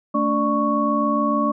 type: tone cluster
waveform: sine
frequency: 221.3 / 288.2 / 592 / 1110 Hz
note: A3 / D4 / D5 / C#6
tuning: +10 / -33 / +14 / +2 cents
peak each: -23 / -23 / -25 / -21 dBFS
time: 0.14-1.52 s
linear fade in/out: 10 ms
effects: none